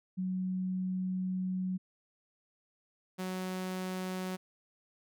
sine / sawtooth tone pair in turn, 185.4 / 185.4 Hz, F#3 / F#3, +4 / +4 cents, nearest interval unison, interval 0 cents, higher neither, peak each -31 / -31 dBFS, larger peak neither, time 0.17-1.78 / 3.18-4.37 s, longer first, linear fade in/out 20 ms, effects none

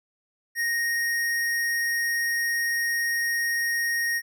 square tone, 1864.7 Hz, A#6, in tune, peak -24 dBFS, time 0.55-4.22 s, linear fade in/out 50 ms, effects none

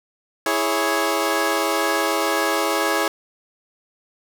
15% pulse chord, C# minor, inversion first, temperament equal with one note detuned, 328.5 / 415.3 / 554.4 Hz, E4 / G#4 / C#5, -6 / 0 / 0 cents, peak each -17 dBFS, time 0.46-3.08 s, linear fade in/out 2 ms, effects none

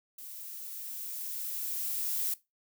violet noise with level ramp, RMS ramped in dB -45 to -31 dBFS, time 0.18-2.34 s, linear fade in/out 5 ms, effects noise-tail reverb RT60 0.2 s tail -18 dB re dry

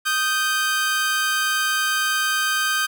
sawtooth tone pair together, 1238.2 / 1560 Hz, D#6 / G6, -9 / -9 cents, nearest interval major third, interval 400 cents, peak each -21 / -17 dBFS, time 0.05-2.87 s, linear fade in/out 20 ms, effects none

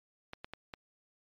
clicks, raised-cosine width 0.3 ms, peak -26 dBFS, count 4, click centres 0.334 / 0.445 / 0.536 / 0.738 s, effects MP3 64 kbps

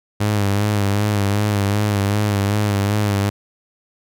sawtooth tone with vibrato, 102.4 Hz, G#2, 24 cents flat, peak -12 dBFS, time 0.2-3.3 s, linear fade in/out 10 ms, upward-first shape sine, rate 2.6 Hz, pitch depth 55 cents each way, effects none

